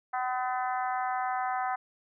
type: harmonic tone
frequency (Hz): 253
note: B3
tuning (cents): +42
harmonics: 3 / 4 / 5 / 6 / 7 / 8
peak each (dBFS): -30 / -36 / -36 / -40 / -43 / -46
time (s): 0.13-1.76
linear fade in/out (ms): 10
effects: none